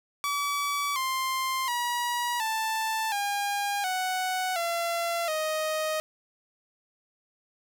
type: tone with pitch steps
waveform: sawtooth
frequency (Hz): 1145 / 1050 / 962.8 / 882.9 / 809.6 / 742.4 / 680.8 / 624.3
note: D6 / C6 / B5 / A5 / G#5 / F#5 / F5 / D#5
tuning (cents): -44 / +6 / -44 / +6 / -44 / +6 / -44 / +6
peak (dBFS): -23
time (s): 0.24-6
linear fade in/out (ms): 0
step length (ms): 720
effects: none